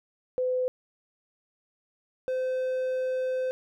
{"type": "tone pair in turn", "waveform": ["sine", "triangle"], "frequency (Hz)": [507, 514.4], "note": ["B4", "C5"], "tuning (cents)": [45, -30], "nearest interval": "unison", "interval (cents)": 25, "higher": "second", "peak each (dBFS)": -24, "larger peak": "neither", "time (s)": [[0.38, 0.68], [2.28, 3.51]], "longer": "second", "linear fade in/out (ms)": 0, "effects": []}